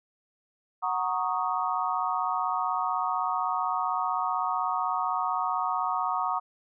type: chord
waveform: sine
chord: D# minor seventh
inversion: first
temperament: equal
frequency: 740 / 932.3 / 1108.7 / 1244.5 Hz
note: F#5 / A#5 / C#6 / D#6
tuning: 0 / 0 / 0 / 0 cents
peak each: -31 dBFS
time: 0.82-6.4 s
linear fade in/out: 20 ms
effects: none